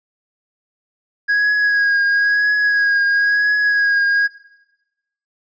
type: tone with vibrato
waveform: triangle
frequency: 1652 Hz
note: G#6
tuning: 10 cents flat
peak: -11 dBFS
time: 1.28-4.28 s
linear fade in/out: 20 ms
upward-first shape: triangle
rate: 0.99 Hz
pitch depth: 31 cents each way
effects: noise-tail reverb RT60 1.0 s tail -20 dB re dry + resampled to 16000 Hz